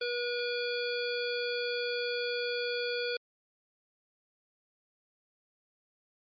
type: harmonic tone with a mistuned harmonic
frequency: 484 Hz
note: B4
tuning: 35 cents flat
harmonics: 1 / 3 / 5 / 7 / 9 / 10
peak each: -33 / -38 / -40 / -41 / -43 / -43 dBFS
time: 0.01-3.17 s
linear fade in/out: 5 ms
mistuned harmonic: 10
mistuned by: -57 cents
effects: Opus 32 kbps